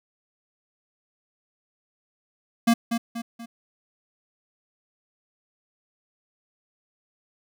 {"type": "tone with echo", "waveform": "square", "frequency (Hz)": 232.3, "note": "A#3", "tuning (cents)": -6, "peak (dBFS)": -16, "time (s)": [2.67, 2.74], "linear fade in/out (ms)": 10, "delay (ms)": 240, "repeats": 3, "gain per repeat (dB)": -7, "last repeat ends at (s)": 3.46, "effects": []}